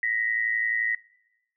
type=tone pair together; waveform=sine; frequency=1874.5 / 1986 Hz; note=A#6 / B6; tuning=+9 / +9 cents; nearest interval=minor second; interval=100 cents; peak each=-26 dBFS; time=0.03-0.95 s; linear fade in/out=2 ms; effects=noise-tail reverb RT60 1.0 s tail -23 dB re dry